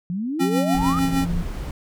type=exponential sweep; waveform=sine; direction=up; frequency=168.6 to 1318.5 Hz; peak=-23 dBFS; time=0.1-0.99 s; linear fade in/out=0 ms
type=tone with tremolo; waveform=square; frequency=270 Hz; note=C#4; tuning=45 cents flat; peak=-18 dBFS; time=0.39-1.26 s; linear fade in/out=20 ms; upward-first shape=triangle; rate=6.6 Hz; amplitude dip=70%
type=tone with pitch glide; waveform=sine; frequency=180 to 170.98 Hz; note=F#3 to F3; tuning=-47 to -36 cents; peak=-23 dBFS; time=0.4-1.43 s; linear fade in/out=20 ms; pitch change=-89 cents; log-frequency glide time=0.66-0.94 s
type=noise; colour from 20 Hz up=brown; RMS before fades=-28 dBFS; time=0.74-1.71 s; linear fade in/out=2 ms
effects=none